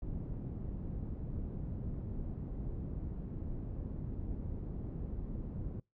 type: low-pass noise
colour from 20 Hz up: pink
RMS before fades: -40 dBFS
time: 0.02-5.8 s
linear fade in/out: 2 ms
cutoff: 250 Hz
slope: 12 dB/octave
effects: noise-tail reverb RT60 0.2 s tail -25 dB re dry